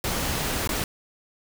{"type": "noise with dropouts", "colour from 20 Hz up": "pink", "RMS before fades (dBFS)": -27, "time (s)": [0.04, 0.84], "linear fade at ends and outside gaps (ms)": 1, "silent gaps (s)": [0.675, 0.691], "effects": []}